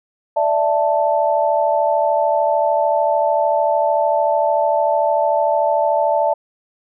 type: chord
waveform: sine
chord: D suspended second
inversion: none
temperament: just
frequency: 587.3 / 660.7 / 881 Hz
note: D5 / E5 / A5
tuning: 0 / +4 / +2 cents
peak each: -18 dBFS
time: 0.36-6.34 s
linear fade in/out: 10 ms
effects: none